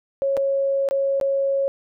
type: tone with dropouts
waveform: sine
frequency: 549 Hz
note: C#5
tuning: 17 cents flat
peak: -18 dBFS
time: 0.22-1.68 s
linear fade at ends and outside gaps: 0 ms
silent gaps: 0.368-0.374 / 0.888-0.91 / 1.2-1.212 s
effects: none